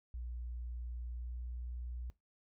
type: tone with pitch glide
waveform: sine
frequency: 60 to 60.63 Hz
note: B1 to B1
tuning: -49 to -31 cents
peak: -40 dBFS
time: 0.14-2.1 s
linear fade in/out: 0 ms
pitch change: +18 cents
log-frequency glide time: 1.17-1.33 s
effects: noise-tail reverb RT60 0.2 s tail -19 dB re dry